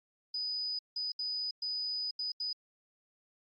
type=tone bursts at uneven times; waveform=sine; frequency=4978 Hz; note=D#8; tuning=in tune; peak=-33 dBFS; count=6; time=0.34-0.79 / 0.96-1.12 / 1.19-1.51 / 1.62-2.11 / 2.19-2.32 / 2.4-2.53 s; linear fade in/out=5 ms; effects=Opus 48 kbps